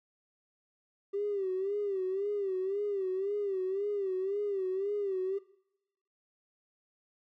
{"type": "tone with vibrato", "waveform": "triangle", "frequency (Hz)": 392, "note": "G4", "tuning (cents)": 0, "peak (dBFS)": -26, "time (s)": [1.13, 5.39], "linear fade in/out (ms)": 20, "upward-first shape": "sine", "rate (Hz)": 1.9, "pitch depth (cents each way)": 96, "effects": ["noise-tail reverb RT60 0.9 s tail -26 dB re dry", "tanh soft clip ceiling -28 dBFS"]}